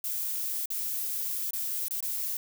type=noise with dropouts; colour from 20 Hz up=violet; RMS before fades=-32 dBFS; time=0.04-2.37 s; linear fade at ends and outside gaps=2 ms; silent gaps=0.657-0.703 / 1.508-1.533 / 1.883-1.908 / 2.005-2.026 s; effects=none